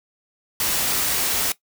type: noise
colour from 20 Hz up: white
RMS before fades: -22 dBFS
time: 0.6-1.52 s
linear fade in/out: 2 ms
effects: noise-tail reverb RT60 0.1 s tail -17 dB re dry